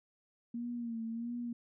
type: tone with vibrato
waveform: sine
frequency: 233.1 Hz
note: A#3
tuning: in tune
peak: -36 dBFS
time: 0.54-1.53 s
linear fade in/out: 5 ms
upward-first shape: sine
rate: 1.5 Hz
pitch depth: 57 cents each way
effects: none